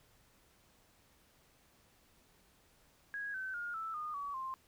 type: tone with pitch steps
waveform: sine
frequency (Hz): 1652 / 1532.5 / 1421.6 / 1318.8 / 1223.4 / 1134.9 / 1052.8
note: G#6 / G6 / F6 / E6 / D#6 / C#6 / C6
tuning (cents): -10 / -40 / +30 / 0 / -30 / +40 / +10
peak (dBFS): -38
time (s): 3.14-4.54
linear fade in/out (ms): 0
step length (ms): 200
effects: pink hiss -68 dBFS RMS until 4.67 s